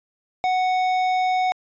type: tone with tanh clipping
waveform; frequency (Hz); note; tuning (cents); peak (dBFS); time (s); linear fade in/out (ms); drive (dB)
triangle; 740; F#5; 0; -20; 0.44-1.52; 0; 16
effects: resampled to 16000 Hz